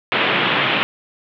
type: band-pass noise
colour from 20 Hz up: white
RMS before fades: -18 dBFS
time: 0.12-0.83 s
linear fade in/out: 0 ms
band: 120 to 3300 Hz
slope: 48 dB/octave
effects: none